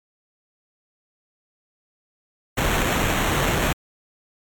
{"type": "noise with sample-and-hold", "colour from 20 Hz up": "pink", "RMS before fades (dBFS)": -21, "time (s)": [2.57, 3.73], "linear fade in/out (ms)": 10, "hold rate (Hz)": 4900, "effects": ["MP3 96 kbps"]}